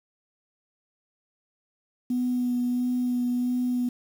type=tone with vibrato; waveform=sine; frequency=246.9 Hz; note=B3; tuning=in tune; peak=-22 dBFS; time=2.1-3.89 s; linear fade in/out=5 ms; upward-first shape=sine; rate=1.5 Hz; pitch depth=13 cents each way; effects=tanh soft clip ceiling -18 dBFS + 8-bit